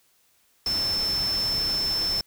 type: tone in noise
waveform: sine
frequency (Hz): 5300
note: E8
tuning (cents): +9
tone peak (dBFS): -23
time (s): 0.66-2.21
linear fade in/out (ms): 2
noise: pink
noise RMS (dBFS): -35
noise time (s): 0.66-2.21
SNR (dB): +9
effects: white hiss -64 dBFS RMS until 2.26 s